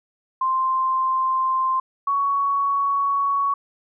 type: tone pair in turn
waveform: sine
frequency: 1046.5 / 1117.5 Hz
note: C6 / C#6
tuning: 0 / +14 cents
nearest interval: minor second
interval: 114 cents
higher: second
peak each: -18 dBFS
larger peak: neither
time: 0.41-1.8 / 2.07-3.54 s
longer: second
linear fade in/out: 5 ms
effects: none